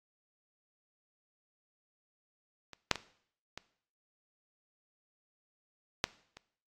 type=clicks; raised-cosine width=0.2 ms; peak=-29 / -6 / -20 / -23 / -9 / -30 dBFS; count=6; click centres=2.733 / 2.913 / 2.957 / 3.576 / 6.041 / 6.37 s; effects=noise-tail reverb RT60 0.6 s tail -19 dB re dry + AAC 48 kbps